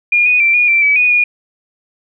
sine tone with pitch steps, 2422 / 2477 / 2349 / 2442 / 2347 / 2289 / 2472 / 2441 Hz, D#7 / D#7 / D7 / D#7 / D7 / D7 / D#7 / D#7, -47 / -8 / 0 / -33 / -2 / -45 / -12 / -34 cents, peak -8 dBFS, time 0.12-1.24 s, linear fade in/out 5 ms, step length 140 ms, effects none

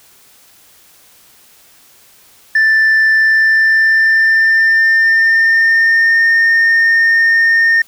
sine tone with pitch glide, 1767 to 1826.1 Hz, A6 to A#6, +7 to -36 cents, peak -5 dBFS, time 2.55-7.82 s, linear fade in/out 5 ms, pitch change +57 cents, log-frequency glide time 3.14-6.27 s, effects tanh soft clip ceiling -6 dBFS + white hiss -46 dBFS RMS until 7.87 s

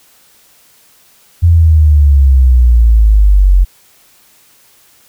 sine exponential sweep, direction down, 86.6 to 44.87 Hz, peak -3 dBFS, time 1.42-3.65 s, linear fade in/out 20 ms, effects white hiss -47 dBFS RMS until 5.08 s

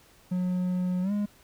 triangle tone with pitch glide, 181.4 to 206 Hz, F#3 to G#3, -34 to -14 cents, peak -23 dBFS, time 0.31-1.26 s, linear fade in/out 10 ms, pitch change +220 cents, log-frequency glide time 1.02-1.12 s, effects pink hiss -58 dBFS RMS until 1.43 s

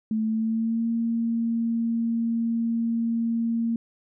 sine tone with pitch glide, 219 to 230.3 Hz, A3 to A#3, -8 to -21 cents, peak -22 dBFS, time 0.11-3.76 s, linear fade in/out 2 ms, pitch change +87 cents, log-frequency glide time 0.23-0.88 s, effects none

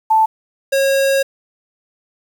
sine / square tone pair in turn, 880 / 544.8 Hz, A5 / C#5, 0 / -30 cents, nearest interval minor sixth, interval 830 cents, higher first, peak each -9 / -13 dBFS, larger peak first, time 0.1-0.26 / 0.72-1.23 s, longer second, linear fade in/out 10 ms, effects 7-bit

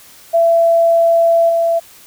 sine tone with level steps, 670 Hz, E5, 28 cents sharp, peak -8 / -11 dBFS, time 0.33-1.8 s, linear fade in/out 20 ms, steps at 1.49 s, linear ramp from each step 5 ms, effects white hiss -42 dBFS RMS until 2.06 s

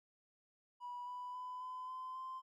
triangle tone with pitch steps, 978 / 989.9 / 1002 / 1014.2 / 1026.6 / 1039.2 Hz, B5 / B5 / B5 / B5 / C6 / C6, -17 / +4 / +25 / +46 / -33 / -12 cents, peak -40 dBFS, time 0.8-2.42 s, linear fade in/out 50 ms, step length 270 ms, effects tanh soft clip ceiling -40 dBFS

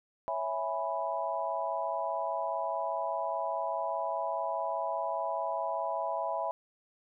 sine chord, C# minor seventh, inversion none, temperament equal, 554.4 / 659.3 / 830.6 / 987.8 Hz, C#5 / E5 / G#5 / B5, 0 / 0 / 0 / 0 cents, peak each -39 / -34 / -37 / -35 dBFS, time 0.28-6.51 s, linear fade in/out 0 ms, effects none

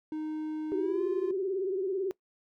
triangle tone with pitch glide, 309.8 to 347.7 Hz, D#4 to F4, -7 to -8 cents, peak -30 dBFS, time 0.12-1.31 s, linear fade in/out 2 ms, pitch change +199 cents, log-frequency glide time 0.77-1.03 s
sine tone with vibrato, 380.9 Hz, G4, 50 cents flat, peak -28 dBFS, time 0.72-2.11 s, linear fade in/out 0 ms, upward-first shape triangle, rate 18 Hz, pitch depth 110 cents each way
effects noise-tail reverb RT60 0.1 s tail -21 dB re dry

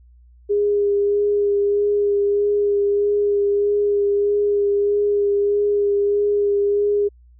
sine tone with vibrato, 407.9 Hz, G#4, 31 cents flat, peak -15 dBFS, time 0.49-7.09 s, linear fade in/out 20 ms, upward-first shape sine, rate 1.6 Hz, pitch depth 15 cents each way, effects added 60 Hz sine -46 dBFS peak until 7.39 s

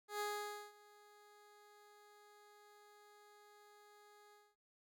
15% pulse tone with ADSR envelope, 415.3 Hz, G#4, in tune, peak -32 dBFS, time 0.08-4.56 s, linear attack 120 ms, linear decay 520 ms, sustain -24 dB, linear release 230 ms, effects none

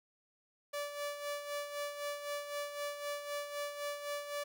sawtooth tone with tremolo, 580 Hz, D5, 22 cents flat, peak -32 dBFS, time 0.73-4.44 s, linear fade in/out 10 ms, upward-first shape sine, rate 3.9 Hz, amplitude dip 60%, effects none

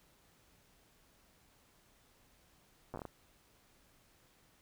slowing click train, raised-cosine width 1 ms, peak -29 dBFS, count 7, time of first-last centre 2.94-3.053 s, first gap 8 ms, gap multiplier 1.34, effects pink hiss -68 dBFS RMS until 4.61 s

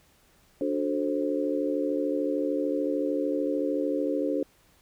sine chord, D dominant seventh, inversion none, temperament just, 293.7 / 367.1 / 440.5 / 528.6 Hz, D4 / F#4 / A4 / C5, 0 / -14 / +2 / +18 cents, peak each -28 / -33 / -32 / -30 dBFS, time 0.61-4.43 s, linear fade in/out 2 ms, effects pink hiss -62 dBFS RMS until 4.81 s

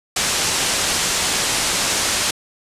white low-pass noise, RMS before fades -20 dBFS, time 0.16-2.31 s, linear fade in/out 5 ms, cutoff 8700 Hz, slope 24 dB/octave, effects resampled to 32000 Hz

